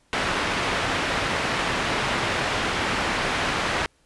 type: low-pass noise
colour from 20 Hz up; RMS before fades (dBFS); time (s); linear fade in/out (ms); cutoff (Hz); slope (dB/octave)
white; -25; 0.13-3.86; 0; 2200; 12
effects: pink hiss -63 dBFS RMS until 4.05 s + resampled to 24000 Hz